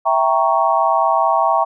sine chord, E diminished seventh, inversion none, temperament equal, 659.3 / 784 / 932.3 / 1108.7 Hz, E5 / G5 / Bb5 / Db6, 0 / 0 / 0 / 0 cents, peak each -18 dBFS, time 0.05-1.65 s, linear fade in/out 20 ms, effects none

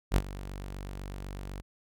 sawtooth tone with ADSR envelope, 48 Hz, G1, 36 cents flat, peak -16 dBFS, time 0.11-1.62 s, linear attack 52 ms, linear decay 49 ms, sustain -18 dB, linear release 23 ms, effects none

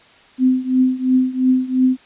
sine tone with tremolo, 257 Hz, C4, 31 cents flat, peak -9 dBFS, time 0.38-1.97 s, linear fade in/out 50 ms, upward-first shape triangle, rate 2.9 Hz, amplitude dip 90%, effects white hiss -48 dBFS RMS until 2.05 s + resampled to 8000 Hz

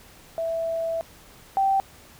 sine tone pair in turn, 659.3 / 778.6 Hz, E5 / G5, 0 / -12 cents, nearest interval minor third, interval 288 cents, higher second, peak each -24 / -18 dBFS, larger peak second, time 0.38-1.01 / 1.57-1.8 s, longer first, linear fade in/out 0 ms, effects pink hiss -50 dBFS RMS until 2.19 s

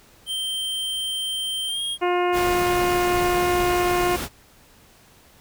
square tone with pitch glide, 3136 to 3254 Hz, G7 to G#7, 0 to -36 cents, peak -25 dBFS, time 0.26-1.98 s, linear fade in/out 50 ms, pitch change +64 cents, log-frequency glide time 1.67-1.81 s
harmonic tone, 355.6 Hz, F4, 31 cents sharp, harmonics 1 / 2 / 3 / 4 / 5 / 6 / 7 / 8, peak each -21 / -24 / -27 / -33 / -36 / -34 / -36 / -37 dBFS, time 2.01-4.17 s, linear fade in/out 20 ms
pink noise, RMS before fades -29 dBFS, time 2.32-4.29 s, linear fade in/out 50 ms
effects pink hiss -53 dBFS RMS until 5.4 s

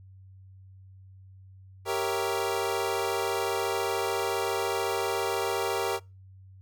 25% pulse chord, G diminished seventh, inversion none, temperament equal, 392 / 466.2 / 554.4 / 659.3 Hz, G4 / Bb4 / Db5 / Fb5, 0 / 0 / 0 / 0 cents, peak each -27 / -27 / -32 / -33 dBFS, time 1.85-6 s, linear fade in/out 50 ms, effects noise-tail reverb RT60 0.3 s tail -26 dB re dry + added 95 Hz sine -48 dBFS peak until 6.61 s

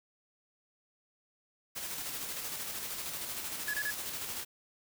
white noise with tremolo, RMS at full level -38 dBFS, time 1.75-4.45 s, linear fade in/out 20 ms, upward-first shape square, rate 13 Hz, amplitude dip 30%
triangle tone bursts, 1695 Hz, G#6, 35 cents sharp, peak -30 dBFS, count 3, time 3.68-3.906 s, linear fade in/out 2 ms, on 56 ms, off 29 ms
effects none

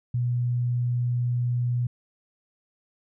sine tone, 122 Hz, B2, 21 cents flat, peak -22 dBFS, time 0.14-1.87 s, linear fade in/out 5 ms, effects none

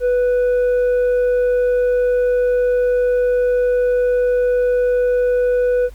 sine tone with tanh clipping, 493.9 Hz, B4, in tune, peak -14 dBFS, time 0-5.9 s, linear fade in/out 50 ms, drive 4 dB, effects added 50 Hz sine -35 dBFS peak until 5.94 s + pink hiss -51 dBFS RMS until 5.94 s

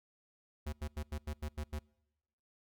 square tone bursts, 74.9 Hz, D2, 35 cents sharp, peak -37 dBFS, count 8, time 0.66-1.792 s, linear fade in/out 10 ms, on 68 ms, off 84 ms, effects noise-tail reverb RT60 1.0 s tail -26 dB re dry

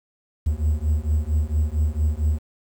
triangle beating tone pair, 74.1 / 78.5 Hz, D2 / D#2, +16 / +16 cents, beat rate 4.4 Hz, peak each -20 dBFS, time 0.46-2.39 s, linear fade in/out 10 ms, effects 8-bit

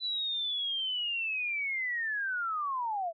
sine linear sweep, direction down, 4000 to 640 Hz, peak -30 dBFS, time 0-3.13 s, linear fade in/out 50 ms, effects none

